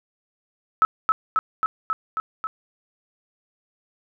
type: tone with echo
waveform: sine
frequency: 1300 Hz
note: E6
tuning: 24 cents flat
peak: -12 dBFS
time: 0.82-0.85 s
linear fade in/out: 0 ms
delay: 270 ms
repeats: 6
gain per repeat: -2 dB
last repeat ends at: 2.47 s
effects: none